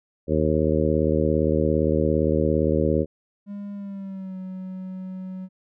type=harmonic tone; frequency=77.5 Hz; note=D#2; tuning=6 cents flat; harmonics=1 / 2 / 3 / 4 / 5 / 6 / 7; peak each=-26 / -26 / -26 / -26 / -26 / -26 / -26 dBFS; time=0.27-3.06 s; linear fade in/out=50 ms
type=tone with pitch glide; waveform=triangle; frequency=202.4 to 186.68 Hz; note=G#3 to F#3; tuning=-44 to +16 cents; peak=-29 dBFS; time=3.46-5.49 s; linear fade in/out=50 ms; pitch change=-140 cents; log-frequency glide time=3.73-4.37 s
effects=none